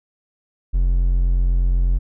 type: tone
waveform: triangle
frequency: 44.1 Hz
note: F1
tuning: 18 cents sharp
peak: -12 dBFS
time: 0.73-1.99 s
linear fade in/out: 20 ms
effects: none